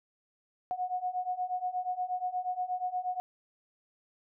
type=beating tone pair; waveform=sine; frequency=725 / 733.4 Hz; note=F#5 / F#5; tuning=-35 / -15 cents; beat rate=8.4 Hz; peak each=-35 / -33 dBFS; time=0.71-3.2 s; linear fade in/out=0 ms; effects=none